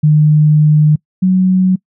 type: tone pair in turn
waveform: sine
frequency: 151.8 / 185.84 Hz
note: D#3 / F#3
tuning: -42 / +8 cents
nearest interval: major third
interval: 350 cents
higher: second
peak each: -5 / -7 dBFS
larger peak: first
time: 0.03-0.96 / 1.22-1.76 s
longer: first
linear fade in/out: 10 ms
effects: noise-tail reverb RT60 0.1 s tail -25 dB re dry